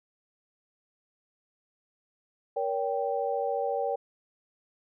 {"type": "chord", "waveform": "sine", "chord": "G diminished", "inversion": "first", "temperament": "just", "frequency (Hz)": [470.4, 564.5, 784], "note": ["Bb4", "Db5", "G5"], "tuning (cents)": [16, 31, 0], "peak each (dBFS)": -31, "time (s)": [2.56, 3.96], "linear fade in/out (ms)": 10, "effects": []}